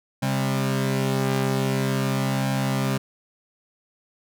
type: tone pair together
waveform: sawtooth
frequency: 133.48 / 200 Hz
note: C3 / G3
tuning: +35 / +35 cents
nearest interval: perfect fifth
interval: 700 cents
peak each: -19 / -22 dBFS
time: 0.22-2.98 s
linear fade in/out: 10 ms
effects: none